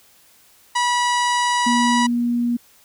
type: harmonic tone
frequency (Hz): 973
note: B5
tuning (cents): -26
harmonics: 1 / 2 / 3 / 4 / 5 / 6 / 7 / 8 / 9 / 10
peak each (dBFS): -18 / -24 / -28 / -30 / -32 / -34 / -35 / -36 / -37 / -38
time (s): 0.75-2.07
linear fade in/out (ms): 10
type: tone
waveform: sine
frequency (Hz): 239.2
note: A#3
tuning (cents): +45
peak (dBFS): -17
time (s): 1.66-2.57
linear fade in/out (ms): 10
effects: white hiss -53 dBFS RMS until 2.84 s